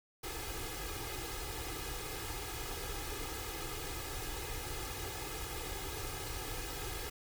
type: noise with comb filter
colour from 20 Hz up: pink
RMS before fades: -41 dBFS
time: 0.23-7.1 s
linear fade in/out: 10 ms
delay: 2.4 ms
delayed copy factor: +0.95
effects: none